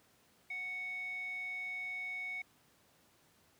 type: tone with band-pass filter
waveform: square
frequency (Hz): 740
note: F#5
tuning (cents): 0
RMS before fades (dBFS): -41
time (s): 0.5-2.42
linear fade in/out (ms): 5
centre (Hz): 2300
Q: 10
effects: pink hiss -68 dBFS RMS until 3.59 s + high-pass 100 Hz 12 dB/octave